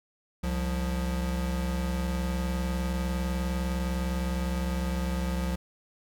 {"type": "tone pair together", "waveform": "square", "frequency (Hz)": [65.7, 177.33], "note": ["C2", "F3"], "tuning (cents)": [8, 27], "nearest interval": "octave + perfect fourth", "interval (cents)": 1719, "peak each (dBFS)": [-30, -32], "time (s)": [0.43, 5.56], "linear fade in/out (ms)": 10, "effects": []}